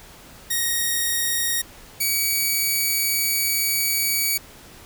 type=tone pair in turn; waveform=5% pulse; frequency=1871 / 2271 Hz; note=A#6 / C#7; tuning=+6 / +41 cents; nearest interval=minor third; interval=335 cents; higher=second; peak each=-10 dBFS; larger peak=neither; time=0.5-1.62 / 2-4.38 s; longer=second; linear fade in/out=10 ms; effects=pink hiss -45 dBFS RMS until 4.85 s